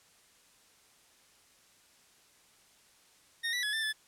25% pulse tone with pitch steps, 1848 / 1959 / 1695 / 1777 / 1735 Hz, A#6 / B6 / G#6 / A6 / A6, -16 / -15 / +35 / +17 / -25 cents, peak -27 dBFS, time 3.43-3.93 s, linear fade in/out 20 ms, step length 100 ms, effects white hiss -63 dBFS RMS until 4.07 s + low-pass 10000 Hz 12 dB/octave

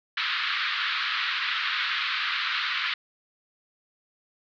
pink band-pass noise, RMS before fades -28 dBFS, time 0.17-2.94 s, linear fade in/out 5 ms, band 1200 to 4200 Hz, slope 48 dB/octave, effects none

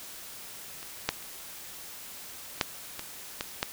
clicks, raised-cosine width 0.2 ms, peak -26 / -7 / -29 / -29 / -6 / -18 / -13 / -9 dBFS, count 8, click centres 0.829 / 1.09 / 1.226 / 2.578 / 2.612 / 2.994 / 3.409 / 3.629 s, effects white hiss -44 dBFS RMS until 3.72 s

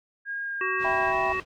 sine tone with pitch glide, 1626 to 1614.8 Hz, G#6 to G#6, -37 to -49 cents, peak -29 dBFS, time 0.25-1.13 s, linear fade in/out 50 ms, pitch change -12 cents, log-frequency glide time 0.43-0.53 s
harmonic tone, 375.1 Hz, F#4, 24 cents sharp, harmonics 1 / 3 / 5 / 7, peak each -32 / -30 / -31 / -32 dBFS, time 0.61-1.4 s, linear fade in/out 2 ms
pink low-pass noise, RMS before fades -42 dBFS, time 0.78-1.45 s, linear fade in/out 50 ms, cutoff 4000 Hz, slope 12 dB/octave
sine chord, E minor, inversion none, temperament equal, 659.3 / 784 / 987.8 Hz, E5 / G5 / B5, 0 / 0 / 0 cents, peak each -29 dBFS, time 0.84-1.33 s, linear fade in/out 10 ms
effects none

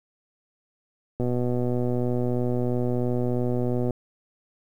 click train, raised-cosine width 2 ms, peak -14 dBFS, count 334, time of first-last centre 1.2-3.907 s, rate 123 Hz, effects 9-bit

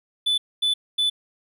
triangle tone bursts, 3487 Hz, A7, 16 cents flat, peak -17 dBFS, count 3, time 0.26-1.1 s, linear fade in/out 10 ms, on 120 ms, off 240 ms, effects none

